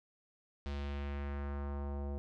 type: tone with low-pass filter sweep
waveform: square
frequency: 70.9 Hz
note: C#2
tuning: 40 cents sharp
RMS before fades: -39 dBFS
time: 0.66-2.18 s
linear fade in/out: 0 ms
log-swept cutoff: 4300 to 630 Hz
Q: 1.4
effects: none